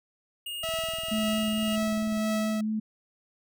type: tone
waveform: square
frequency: 2845 Hz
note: F7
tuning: 31 cents sharp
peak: -34 dBFS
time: 0.46-1.76 s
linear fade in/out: 5 ms
type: tone with tremolo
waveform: sawtooth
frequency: 650 Hz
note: E5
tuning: 24 cents flat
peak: -25 dBFS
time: 0.63-2.61 s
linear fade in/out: 5 ms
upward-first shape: triangle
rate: 1.9 Hz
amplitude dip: 55%
type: click train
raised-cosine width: 5 ms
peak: -34 dBFS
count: 32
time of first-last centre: 0.64-2.175 s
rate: 20.2 Hz
type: tone with vibrato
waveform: sine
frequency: 215.8 Hz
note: A3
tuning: 33 cents flat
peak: -26 dBFS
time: 1.11-2.8 s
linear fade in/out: 10 ms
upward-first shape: sine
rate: 4.5 Hz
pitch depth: 14 cents each way
effects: none